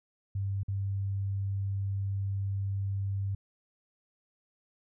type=tone with dropouts; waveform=sine; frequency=98.4 Hz; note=G2; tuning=7 cents sharp; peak=-29 dBFS; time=0.35-3.35 s; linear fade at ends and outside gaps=5 ms; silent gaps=0.633-0.682 s; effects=none